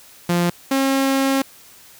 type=tone pair in turn; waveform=sawtooth; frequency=174 / 270.3 Hz; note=F3 / C#4; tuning=-6 / -44 cents; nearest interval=minor sixth; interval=762 cents; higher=second; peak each=-12 dBFS; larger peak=neither; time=0.29-0.5 / 0.71-1.42 s; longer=second; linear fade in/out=5 ms; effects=white hiss -46 dBFS RMS until 1.99 s